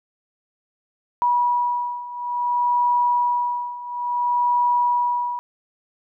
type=beating tone pair; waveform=sine; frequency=970 / 970.58 Hz; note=B5 / B5; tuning=-31 / -30 cents; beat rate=0.58 Hz; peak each=-23 / -20 dBFS; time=1.22-5.39 s; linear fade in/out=0 ms; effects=none